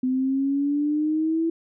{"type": "exponential sweep", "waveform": "sine", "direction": "up", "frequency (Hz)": [254.1, 331.9], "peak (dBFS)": -20, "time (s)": [0.03, 1.5], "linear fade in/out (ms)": 5, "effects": []}